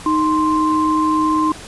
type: tone pair together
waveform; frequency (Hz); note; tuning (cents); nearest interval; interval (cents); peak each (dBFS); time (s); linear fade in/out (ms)
sine; 311.1 / 1046.4; D#4 / C6; 0 / 0; octave + major sixth; 2100; -16; 0.06-1.52; 2
effects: pink hiss -35 dBFS RMS until 1.67 s + resampled to 24000 Hz